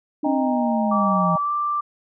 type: tone with exponential decay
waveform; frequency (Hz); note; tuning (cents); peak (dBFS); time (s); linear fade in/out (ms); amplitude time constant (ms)
sine; 300; D4; +37; -21; 0.23-1.02; 5; 170
type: chord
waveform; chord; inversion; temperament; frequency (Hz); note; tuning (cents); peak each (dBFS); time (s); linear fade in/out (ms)
sine; Eb major; none; equal with one note detuned; 622.3 / 800 / 932.3; Eb5 / G5 / Bb5; 0 / +35 / 0; -25 / -26 / -28; 0.24-1.38; 10
type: linear sweep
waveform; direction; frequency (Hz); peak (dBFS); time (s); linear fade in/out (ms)
sine; down; 277.2 to 167.8; -20; 0.26-1.36; 5
type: tone with pitch glide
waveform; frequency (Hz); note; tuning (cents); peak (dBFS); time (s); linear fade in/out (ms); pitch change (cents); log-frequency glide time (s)
sine; 1159 to 1177.9; D6 to D6; -23 to +5; -20; 0.91-1.81; 10; +28; 1.41-1.52
effects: none